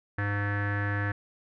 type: tone with low-pass filter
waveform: square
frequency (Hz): 101.9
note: G#2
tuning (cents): -32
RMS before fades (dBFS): -29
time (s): 0.18-1.12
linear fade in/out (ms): 5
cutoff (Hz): 1700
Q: 8.9
effects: none